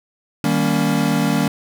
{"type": "chord", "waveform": "square", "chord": "Eb dominant seventh", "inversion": "none", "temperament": "equal with one note detuned", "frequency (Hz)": [155.56, 196, 233.1, 281.7], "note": ["Eb3", "G3", "Bb3", "Db4"], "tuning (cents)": [0, 0, 0, 28], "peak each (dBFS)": -22, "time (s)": [0.44, 1.48], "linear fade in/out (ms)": 2, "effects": []}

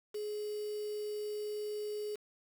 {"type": "tone with quantisation", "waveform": "sine", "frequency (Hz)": 420.2, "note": "G#4", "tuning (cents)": 20, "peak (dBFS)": -36, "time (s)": [0.14, 2.16], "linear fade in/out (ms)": 10, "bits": 8, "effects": []}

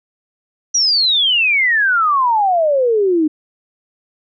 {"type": "exponential sweep", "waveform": "sine", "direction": "down", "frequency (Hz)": [5900, 298.4], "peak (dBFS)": -11, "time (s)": [0.74, 3.28], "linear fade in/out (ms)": 10, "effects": []}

